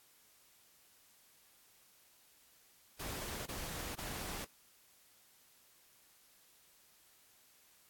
pink noise bursts, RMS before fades -43 dBFS, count 3, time 2.99-4.45 s, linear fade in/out 10 ms, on 470 ms, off 25 ms, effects white hiss -66 dBFS RMS until 7.89 s + AAC 64 kbps

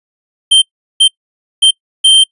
square tone bursts at uneven times, 3136 Hz, G7, in tune, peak -4 dBFS, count 4, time 0.51-0.62 / 1-1.08 / 1.62-1.71 / 2.04-2.24 s, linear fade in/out 10 ms, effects noise-tail reverb RT60 0.1 s tail -25 dB re dry + resampled to 24000 Hz

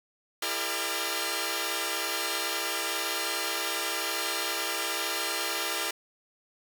5% pulse tone cluster, 334.7 / 403.5 / 460.4 / 596 / 1391 Hz, E4 / G#4 / A#4 / D5 / F6, +26 / -50 / -22 / +25 / -7 cents, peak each -24 dBFS, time 0.42-5.91 s, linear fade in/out 5 ms, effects none

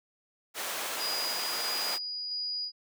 pink high-pass noise, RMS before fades -35 dBFS, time 0.54-1.99 s, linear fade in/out 50 ms, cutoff 590 Hz, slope 12 dB/octave
sine tone with tremolo, 4904 Hz, D#8, 26 cents flat, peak -31 dBFS, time 0.98-2.72 s, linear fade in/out 50 ms, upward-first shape square, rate 1.5 Hz, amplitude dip 25%
effects none

